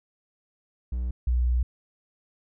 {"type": "tone pair in turn", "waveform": ["triangle", "sine"], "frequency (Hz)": [61.1, 61.1], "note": ["B1", "B1"], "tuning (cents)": [-18, -18], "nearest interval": "unison", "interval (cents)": 0, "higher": "neither", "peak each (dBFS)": [-24, -20], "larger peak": "second", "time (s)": [[0.92, 1.11], [1.27, 1.63]], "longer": "second", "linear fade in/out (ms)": 5, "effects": []}